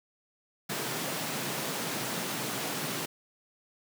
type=high-pass noise; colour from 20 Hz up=pink; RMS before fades=-34 dBFS; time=0.69-3.06 s; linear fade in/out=10 ms; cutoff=130 Hz; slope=48 dB/octave; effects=none